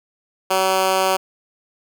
10% pulse tone with high-pass filter, 189.3 Hz, F#3, 40 cents sharp, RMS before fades -18 dBFS, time 0.5-1.17 s, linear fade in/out 10 ms, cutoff 490 Hz, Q 0.96, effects none

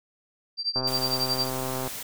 sine tone with tremolo, 4699 Hz, D8, in tune, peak -21 dBFS, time 0.57-1.5 s, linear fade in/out 50 ms, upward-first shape triangle, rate 11 Hz, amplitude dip 100%
click train, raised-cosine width 1 ms, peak -18 dBFS, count 146, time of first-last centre 0.76-1.875 s, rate 130 Hz
white noise, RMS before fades -36 dBFS, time 0.87-2.03 s, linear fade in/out 5 ms
effects none

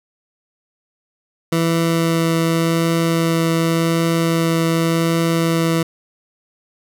20% pulse tone with vibrato, 165.3 Hz, E3, 5 cents sharp, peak -10 dBFS, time 1.52-5.83 s, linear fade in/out 5 ms, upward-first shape triangle, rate 0.88 Hz, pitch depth 9 cents each way, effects none

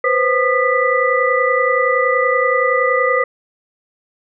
sine tone cluster, 495.4 / 526 / 1223 / 1976 Hz, B4 / C5 / D#6 / B6, +5 / +9 / -30 / 0 cents, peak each -18 dBFS, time 0.04-3.24 s, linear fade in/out 5 ms, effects none

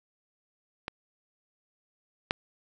clicks, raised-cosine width 0.3 ms, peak -17 / -9 dBFS, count 2, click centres 0.881 / 2.309 s, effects none

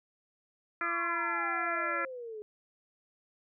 harmonic tone, 340 Hz, F4, 46 cents flat, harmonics 1 / 2 / 3 / 4 / 5 / 6 / 7, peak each -42 / -44 / -43 / -33 / -36 / -39 / -42 dBFS, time 0.81-2.05 s, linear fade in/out 2 ms
sine exponential sweep, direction down, 1262 to 415.7 Hz, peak -39 dBFS, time 0.81-2.42 s, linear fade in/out 0 ms
effects none

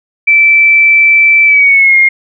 sine tone with pitch glide, 2326 to 2133 Hz, D7 to C7, -17 to +33 cents, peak -3 dBFS, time 0.27-2.09 s, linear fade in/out 10 ms, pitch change -150 cents, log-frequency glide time 1.45-1.97 s, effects none

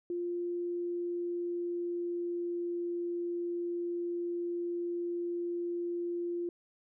sine tone with pitch glide, 349.2 to 346.8 Hz, F4 to F4, 0 to -12 cents, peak -32 dBFS, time 0.1-6.49 s, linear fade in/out 2 ms, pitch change -12 cents, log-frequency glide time 0.51-2.87 s, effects none

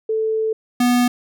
sine / square tone pair in turn, 440 / 245.1 Hz, A4 / B3, 0 / -13 cents, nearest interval minor seventh, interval 1013 cents, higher first, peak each -17 / -14 dBFS, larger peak second, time 0.09-0.53 / 0.8-1.08 s, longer first, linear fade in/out 5 ms, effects none

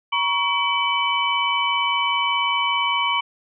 sine tone cluster, 949 / 1114 / 2299 / 3004 Hz, A#5 / C#6 / D7 / F#7, +31 / +8 / -37 / +26 cents, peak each -24 dBFS, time 0.12-3.21 s, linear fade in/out 10 ms, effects none

